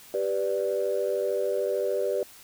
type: chord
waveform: sine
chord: G major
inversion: none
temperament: equal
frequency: 392 / 493.9 / 587.3 Hz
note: G4 / B4 / D5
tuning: 0 / 0 / 0 cents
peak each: -28 dBFS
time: 0.14-2.23 s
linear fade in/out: 2 ms
effects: tanh soft clip ceiling -16 dBFS + white hiss -50 dBFS RMS until 2.43 s